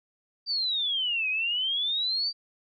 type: exponential two-way sweep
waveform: sine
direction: down then up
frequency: 4699 to 2489 to 4699 Hz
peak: -25 dBFS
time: 0.46-2.33 s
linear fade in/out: 50 ms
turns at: 1.29 s
effects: none